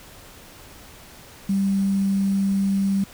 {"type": "tone with quantisation", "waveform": "sine", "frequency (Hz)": 196, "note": "G3", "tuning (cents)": 0, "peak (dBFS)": -18, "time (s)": [1.49, 3.04], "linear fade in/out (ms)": 5, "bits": 7, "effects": ["pink hiss -45 dBFS RMS until 3.13 s"]}